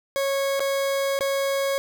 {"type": "tone with dropouts", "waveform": "40% pulse", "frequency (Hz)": 550, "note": "C#5", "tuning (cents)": -14, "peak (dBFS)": -21, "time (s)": [0.16, 1.78], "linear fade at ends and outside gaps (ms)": 0, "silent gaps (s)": [[0.595, 0.604], [1.19, 1.208]], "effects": []}